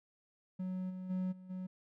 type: tone with level steps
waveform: triangle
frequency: 185 Hz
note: F#3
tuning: in tune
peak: -34 / -39 / -31 / -48 / -37 dBFS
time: 0.59-1.67 s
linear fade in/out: 10 ms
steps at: 0.89 / 1.09 / 1.31 / 1.49 s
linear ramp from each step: 20 ms
effects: none